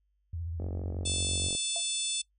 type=tone with vibrato; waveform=sine; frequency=83.8 Hz; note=E2; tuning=29 cents sharp; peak=-33 dBFS; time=0.33-1.49 s; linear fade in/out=5 ms; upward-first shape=sine; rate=15 Hz; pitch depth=79 cents each way
type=click train; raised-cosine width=2 ms; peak=-26 dBFS; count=45; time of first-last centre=0.6-1.55 s; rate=46.3 Hz
type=harmonic tone; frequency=880 Hz; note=A5; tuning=in tune; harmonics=3 / 4 / 5 / 6 / 7 / 8 / 9 / 10; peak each=-43 / -33 / -42 / -43 / -42 / -43 / -36 / -35 dBFS; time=1.05-2.22 s; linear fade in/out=10 ms
type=tone with exponential decay; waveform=sine; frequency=682 Hz; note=F5; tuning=41 cents flat; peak=-34 dBFS; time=1.76-1.85 s; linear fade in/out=2 ms; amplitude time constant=18 ms
effects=noise-tail reverb RT60 0.1 s tail -22 dB re dry + added 50 Hz sine -70 dBFS peak until 2.38 s